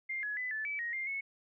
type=tone with pitch steps; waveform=sine; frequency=2108 / 1689 / 2003 / 1745 / 2301 / 1879 / 2106 / 2198 Hz; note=C7 / G#6 / B6 / A6 / D7 / A#6 / C7 / C#7; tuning=+12 / +29 / +24 / -15 / -36 / +13 / +11 / -15 cents; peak=-34 dBFS; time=0.09-1.21 s; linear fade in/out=10 ms; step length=140 ms; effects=none